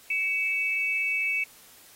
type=tone pair together; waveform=sine; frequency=2252 / 2626 Hz; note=C#7 / E7; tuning=+27 / -7 cents; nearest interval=minor third; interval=266 cents; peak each=-27 dBFS; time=0.1-1.44 s; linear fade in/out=5 ms; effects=white hiss -53 dBFS RMS until 1.95 s + AAC 48 kbps